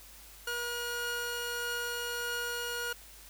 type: tone pair together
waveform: sawtooth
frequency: 479.1 / 1435.7 Hz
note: A#4 / F6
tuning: +47 / +47 cents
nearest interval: octave + perfect fifth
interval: 1900 cents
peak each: -35 / -31 dBFS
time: 0.47-2.93 s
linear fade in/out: 5 ms
effects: added 50 Hz sine -56 dBFS peak until 3.29 s + white hiss -53 dBFS RMS until 3.29 s